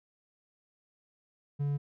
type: tone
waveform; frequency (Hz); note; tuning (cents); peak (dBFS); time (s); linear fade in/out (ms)
triangle; 143.2; D3; -43; -26; 1.59-1.78; 20
effects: none